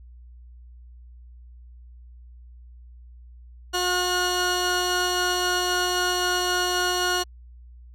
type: tone pair together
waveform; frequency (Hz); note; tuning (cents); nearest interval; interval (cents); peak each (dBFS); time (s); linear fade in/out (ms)
15% pulse; 359.8 / 1443; F#4 / F#6; -48 / -44; 2 octaves; 2404; -18; 3.73-7.24; 20
effects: added 60 Hz sine -43 dBFS peak until 7.94 s + low-pass 12000 Hz 12 dB/octave